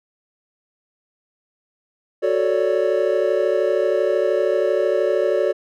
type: chord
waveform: triangle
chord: D major seventh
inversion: first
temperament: equal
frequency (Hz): 370 / 440 / 554.4 / 587.3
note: F#4 / A4 / C#5 / D5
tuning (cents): 0 / 0 / 0 / 0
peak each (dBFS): -20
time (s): 2.22-5.53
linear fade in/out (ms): 20
effects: none